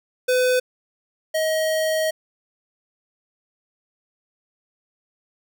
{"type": "tone pair in turn", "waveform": "square", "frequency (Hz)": [504, 632], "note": ["B4", "D#5"], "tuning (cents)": [35, 27], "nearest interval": "major third", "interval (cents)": 392, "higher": "second", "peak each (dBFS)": [-17, -20], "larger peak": "first", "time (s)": [[0.28, 0.6], [1.34, 2.11]], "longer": "second", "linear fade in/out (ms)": 10, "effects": []}